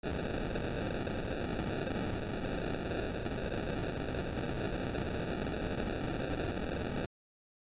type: noise with sample-and-hold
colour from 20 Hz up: white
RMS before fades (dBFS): -36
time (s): 0.03-7.06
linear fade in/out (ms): 10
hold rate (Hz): 1050
effects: resampled to 8000 Hz